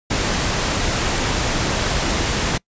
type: noise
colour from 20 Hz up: pink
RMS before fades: -20 dBFS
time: 0.1-2.58 s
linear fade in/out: 10 ms
effects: noise-tail reverb RT60 0.1 s tail -25 dB re dry + resampled to 16000 Hz